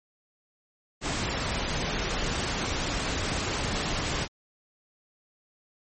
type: noise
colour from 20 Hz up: pink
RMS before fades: -29 dBFS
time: 1.01-4.28 s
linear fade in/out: 50 ms
effects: MP3 32 kbps